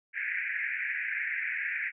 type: band-pass noise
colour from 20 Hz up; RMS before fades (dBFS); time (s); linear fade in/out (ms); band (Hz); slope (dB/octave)
pink; -33; 0.13-1.92; 50; 1600 to 2400; 96
effects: none